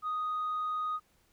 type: tone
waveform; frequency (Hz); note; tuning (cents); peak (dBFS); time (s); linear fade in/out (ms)
sine; 1244.5; D#6; 0; -29; 0.02-1; 50
effects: tanh soft clip ceiling -28 dBFS + pink hiss -69 dBFS RMS until 1.32 s